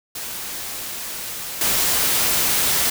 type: noise with level steps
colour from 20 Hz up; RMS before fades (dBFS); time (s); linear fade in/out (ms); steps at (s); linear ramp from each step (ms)
white; -30 / -19; 0.15-2.9; 5; 1.61; 2
effects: none